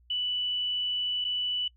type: tone with dropouts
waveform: sine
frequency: 2969 Hz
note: F#7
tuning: 5 cents sharp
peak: -27 dBFS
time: 0.1-1.68 s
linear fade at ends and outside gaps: 5 ms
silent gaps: 1.244-1.248 s
effects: noise-tail reverb RT60 0.1 s tail -25 dB re dry + added 60 Hz sine -58 dBFS peak until 1.76 s